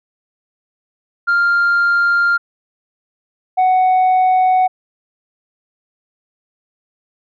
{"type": "tone pair in turn", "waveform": "sine", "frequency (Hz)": [1396.9, 743], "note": ["F6", "F#5"], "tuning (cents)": [0, 7], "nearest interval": "major seventh", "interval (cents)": 1093, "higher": "first", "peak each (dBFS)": [-9, -7], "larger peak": "second", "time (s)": [[1.27, 2.38], [3.57, 4.68]], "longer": "neither", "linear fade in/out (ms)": 20, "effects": ["tanh soft clip ceiling -9 dBFS"]}